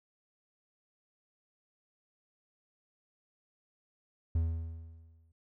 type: tone with exponential decay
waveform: triangle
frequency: 81.8 Hz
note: E2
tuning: 13 cents flat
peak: -23 dBFS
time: 4.35-5.32 s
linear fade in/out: 5 ms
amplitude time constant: 210 ms
effects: none